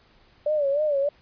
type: tone with vibrato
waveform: sine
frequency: 581 Hz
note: D5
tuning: 19 cents flat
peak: -20 dBFS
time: 0.46-1.09 s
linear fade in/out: 5 ms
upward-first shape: sine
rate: 3.3 Hz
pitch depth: 100 cents each way
effects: pink hiss -58 dBFS RMS until 1.21 s + resampled to 11025 Hz